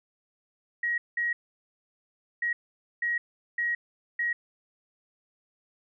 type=tone bursts at uneven times; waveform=sine; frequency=1897 Hz; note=A#6; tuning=30 cents sharp; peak=-25 dBFS; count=6; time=0.83-0.98 / 1.17-1.33 / 2.42-2.53 / 3.02-3.18 / 3.58-3.75 / 4.19-4.33 s; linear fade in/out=5 ms; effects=none